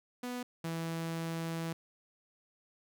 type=tone pair in turn; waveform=sawtooth; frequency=246.9 / 164.76 Hz; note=B3 / E3; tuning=0 / -1 cents; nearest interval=perfect fifth; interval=701 cents; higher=first; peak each=-33 / -31 dBFS; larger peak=second; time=0.23-0.43 / 0.64-1.73 s; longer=second; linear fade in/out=5 ms; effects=none